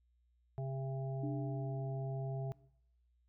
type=harmonic tone; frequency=134 Hz; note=C3; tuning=42 cents sharp; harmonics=1 / 3 / 5 / 6; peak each=-37 / -48 / -47 / -55 dBFS; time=0.58-2.52 s; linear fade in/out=0 ms
type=tone with exponential decay; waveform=sine; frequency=294.4 Hz; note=D4; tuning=4 cents sharp; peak=-37 dBFS; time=1.23-2.66 s; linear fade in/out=5 ms; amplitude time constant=310 ms
effects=noise-tail reverb RT60 0.8 s tail -22 dB re dry + added 60 Hz sine -70 dBFS peak until 3.28 s